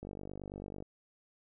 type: click train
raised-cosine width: 2 ms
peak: -30 dBFS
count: 40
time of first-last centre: 0.03-0.824 s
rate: 49.1 Hz
effects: none